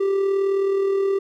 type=tone with amplitude modulation; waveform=triangle; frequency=392 Hz; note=G4; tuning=in tune; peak=-14 dBFS; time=0-1.19 s; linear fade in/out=10 ms; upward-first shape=sine; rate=39 Hz; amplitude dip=40%; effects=none